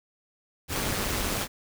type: noise with amplitude modulation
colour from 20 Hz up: pink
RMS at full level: -26 dBFS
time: 0.68-1.48 s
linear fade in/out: 50 ms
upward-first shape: sine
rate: 202 Hz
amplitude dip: 65%
effects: none